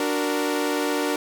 sawtooth chord, D augmented, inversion none, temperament equal, 293.7 / 370 / 466.2 Hz, D4 / F#4 / A#4, 0 / 0 / 0 cents, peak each -21 / -25 / -23 dBFS, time 0-1.16 s, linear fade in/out 2 ms, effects none

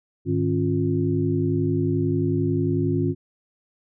sine tone cluster, 103.6 / 154.8 / 273 / 353.1 Hz, G#2 / D#3 / C#4 / F4, -4 / -9 / -26 / +19 cents, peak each -25 dBFS, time 0.25-3.15 s, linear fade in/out 50 ms, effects none

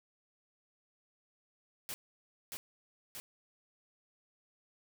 white noise with echo, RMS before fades -41 dBFS, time 1.89-1.94 s, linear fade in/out 0 ms, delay 630 ms, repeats 2, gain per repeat -2 dB, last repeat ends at 3.2 s, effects none

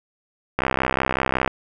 click train, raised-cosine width 0.5 ms, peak -4 dBFS, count 59, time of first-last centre 0.59-1.477 s, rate 65.4 Hz, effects none

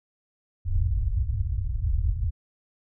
white low-pass noise, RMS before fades -25 dBFS, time 0.65-2.31 s, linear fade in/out 10 ms, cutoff 100 Hz, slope 48 dB/octave, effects none

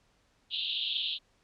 white band-pass noise, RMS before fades -33 dBFS, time 0.5-1.19 s, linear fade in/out 50 ms, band 2800 to 4000 Hz, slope 96 dB/octave, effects pink hiss -69 dBFS RMS until 1.43 s + low-pass 7000 Hz 12 dB/octave

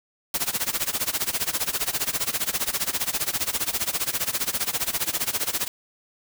white noise with tremolo, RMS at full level -23 dBFS, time 0.34-5.68 s, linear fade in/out 2 ms, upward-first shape sine, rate 15 Hz, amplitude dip 90%, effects none

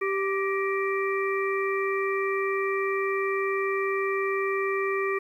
harmonic tone with a mistuned harmonic, 391 Hz, G4, 4 cents flat, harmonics 1 / 3 / 5 / 6, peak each -26 / -31 / -33 / -34 dBFS, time 0.01-5.19 s, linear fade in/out 10 ms, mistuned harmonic 5, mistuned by -54 cents, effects 10-bit

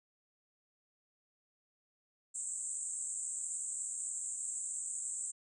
pink band-pass noise, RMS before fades -40 dBFS, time 2.34-5.32 s, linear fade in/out 20 ms, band 7400 to 8400 Hz, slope 96 dB/octave, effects none

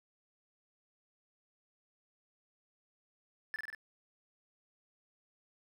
triangle tone with echo, 1747 Hz, A6, 13 cents flat, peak -33 dBFS, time 3.54-3.56 s, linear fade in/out 0 ms, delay 47 ms, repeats 4, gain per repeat -2 dB, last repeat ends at 3.748 s, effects none

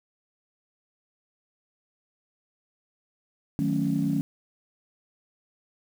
sine chord, D# half-diminished seventh, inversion none, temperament equal, 155.56 / 185 / 220 / 277.2 Hz, D#3 / F#3 / A3 / C#4, 0 / 0 / 0 / 0 cents, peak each -28 / -29 / -29 / -26 dBFS, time 3.59-4.21 s, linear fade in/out 0 ms, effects tanh soft clip ceiling -14 dBFS + 8-bit

